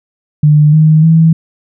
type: tone with pitch steps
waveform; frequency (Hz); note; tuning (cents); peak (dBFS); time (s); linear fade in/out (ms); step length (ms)
sine; 150 / 156.01 / 162.26; D3 / D#3 / E3; +37 / +5 / -27; -3; 0.43-1.33; 5; 300
effects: none